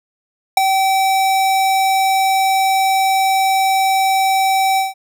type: tone with ADSR envelope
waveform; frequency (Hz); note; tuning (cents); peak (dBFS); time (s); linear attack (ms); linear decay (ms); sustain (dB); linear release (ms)
square; 770; G5; -31; -5; 0.57-4.94; 4; 12; -8; 160
effects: none